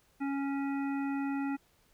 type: harmonic tone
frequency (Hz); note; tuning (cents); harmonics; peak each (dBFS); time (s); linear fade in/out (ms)
277.2; C#4; 0; 1 / 3 / 5 / 7 / 9; -31 / -41 / -45 / -48 / -50; 0.2-1.57; 20
effects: pink hiss -68 dBFS RMS until 1.93 s